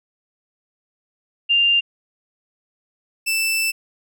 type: tone pair in turn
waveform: sine / sawtooth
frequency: 2794 / 2651 Hz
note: F7 / E7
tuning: 0 / +9 cents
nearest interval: minor second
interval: 91 cents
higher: first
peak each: -13 / -15 dBFS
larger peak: first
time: 1.49-1.81 / 3.26-3.72 s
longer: second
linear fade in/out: 20 ms
effects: none